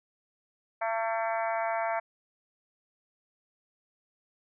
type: harmonic tone with a mistuned harmonic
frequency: 225.7 Hz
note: A3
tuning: 44 cents sharp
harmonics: 3 / 4 / 5 / 6 / 7 / 8 / 9 / 10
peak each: -30 / -33 / -40 / -39 / -41 / -43 / -42 / -42 dBFS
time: 0.81-2 s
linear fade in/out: 10 ms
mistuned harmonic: 8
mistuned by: -34 cents
effects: none